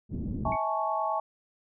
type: low-pass noise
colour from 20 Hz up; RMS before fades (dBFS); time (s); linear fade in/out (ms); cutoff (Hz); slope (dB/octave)
white; -33; 0.09-0.57; 50; 260; 24
type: chord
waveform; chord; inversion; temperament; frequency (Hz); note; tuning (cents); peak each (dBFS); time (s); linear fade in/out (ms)
sine; A major seventh; second; equal with one note detuned; 646.4 / 830.6 / 880 / 1108.7; E5 / G#5 / A5 / C#6; -34 / 0 / 0 / 0; -32; 0.45-1.2; 5
type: tone with exponential decay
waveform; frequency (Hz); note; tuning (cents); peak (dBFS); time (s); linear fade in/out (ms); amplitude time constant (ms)
sine; 2236; C#7; +14; -33; 0.52-0.67; 2; 31
effects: none